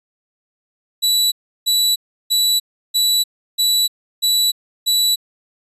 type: tone bursts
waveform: sawtooth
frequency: 3943 Hz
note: B7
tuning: 4 cents flat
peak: -10 dBFS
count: 7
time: 1.02-5.16 s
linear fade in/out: 20 ms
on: 300 ms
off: 340 ms
effects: resampled to 32000 Hz